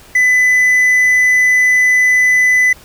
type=tone; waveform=triangle; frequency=2002 Hz; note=B6; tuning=23 cents sharp; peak=-6 dBFS; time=0.15-2.73 s; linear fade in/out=5 ms; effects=pink hiss -41 dBFS RMS until 2.84 s